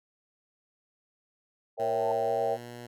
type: chord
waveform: sine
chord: A# diminished seventh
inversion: none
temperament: equal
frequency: 466.2 / 554.4 / 659.3 / 784 Hz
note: A#4 / C#5 / E5 / G5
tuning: 0 / 0 / 0 / 0 cents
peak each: -31 dBFS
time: 1.77-2.58 s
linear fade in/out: 50 ms
type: tone with pitch glide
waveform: 10% pulse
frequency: 115.8 to 120.23 Hz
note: A#2 to B2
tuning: -11 to -46 cents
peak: -33 dBFS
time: 1.79-2.87 s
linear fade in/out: 10 ms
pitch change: +65 cents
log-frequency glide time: 1.91-2.67 s
type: tone with exponential growth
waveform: sine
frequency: 880 Hz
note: A5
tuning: in tune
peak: -30 dBFS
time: 1.82-2.12 s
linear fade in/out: 5 ms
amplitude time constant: 64 ms
effects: none